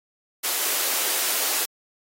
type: high-pass noise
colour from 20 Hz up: white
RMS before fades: -24 dBFS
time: 0.43-1.66 s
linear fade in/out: 20 ms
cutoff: 320 Hz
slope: 24 dB/octave
effects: AAC 48 kbps